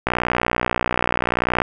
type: click train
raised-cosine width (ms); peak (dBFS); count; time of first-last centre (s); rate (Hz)
0.5; -3; 95; 0.07-1.619; 60.7
effects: none